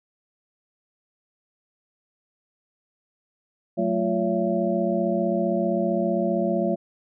sine tone cluster, 184.5 / 219.9 / 347.9 / 564 / 671 Hz, F#3 / A3 / F4 / C#5 / E5, -5 / -1 / -7 / +30 / +31 cents, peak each -27 dBFS, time 3.77-6.76 s, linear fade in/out 20 ms, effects none

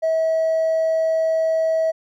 triangle tone with hard clipping, 645 Hz, E5, 38 cents flat, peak -16 dBFS, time 0.02-1.92 s, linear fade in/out 20 ms, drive 2 dB, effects none

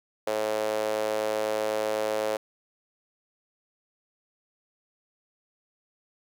sawtooth tone with high-pass filter, 108 Hz, A2, 32 cents flat, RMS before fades -28 dBFS, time 0.27-2.37 s, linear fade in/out 5 ms, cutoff 520 Hz, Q 4.4, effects none

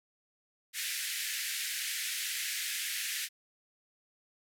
pink band-pass noise, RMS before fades -36 dBFS, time 0.73-3.29 s, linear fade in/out 50 ms, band 1700 to 15000 Hz, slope 48 dB/octave, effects none

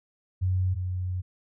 sine tone pair in turn, 92.5 / 91.38 Hz, F#2 / F#2, 0 / -21 cents, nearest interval unison, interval 21 cents, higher first, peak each -22 / -27 dBFS, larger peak first, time 0.41-0.75 / 0.75-1.22 s, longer second, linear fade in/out 20 ms, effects none

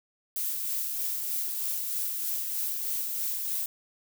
violet noise with tremolo, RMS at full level -30 dBFS, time 0.36-3.66 s, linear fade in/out 2 ms, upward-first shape sine, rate 3.2 Hz, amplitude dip 30%, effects none

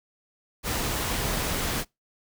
pink noise, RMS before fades -28 dBFS, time 0.63-1.85 s, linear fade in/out 50 ms, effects noise-tail reverb RT60 0.2 s tail -25 dB re dry

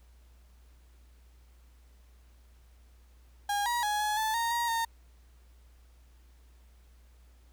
35% pulse tone with pitch steps, 815 / 957 / 836 / 844 / 874 / 927 / 944 / 917 Hz, G#5 / A#5 / G#5 / G#5 / A5 / A#5 / A#5 / A#5, -33 / +45 / +11 / +28 / -12 / -10 / +22 / -29 cents, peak -26 dBFS, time 3.49-4.85 s, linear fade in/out 5 ms, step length 170 ms, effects added 60 Hz sine -55 dBFS peak until 7.52 s + pink hiss -68 dBFS RMS until 7.52 s

